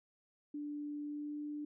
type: tone with pitch glide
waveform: sine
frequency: 293.7 to 296.1 Hz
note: D4 to D4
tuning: 0 to +14 cents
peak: -39 dBFS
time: 0.54-1.65 s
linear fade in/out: 5 ms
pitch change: +14 cents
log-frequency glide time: 1.02-1.4 s
effects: none